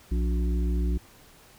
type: harmonic tone with a mistuned harmonic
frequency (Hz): 60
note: B1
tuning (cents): -49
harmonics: 1 / 3 / 5 / 6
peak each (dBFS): -23 / -33 / -37 / -39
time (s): 0.11-0.98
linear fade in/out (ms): 10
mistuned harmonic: 5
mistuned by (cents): -77
effects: pink hiss -54 dBFS RMS until 1.58 s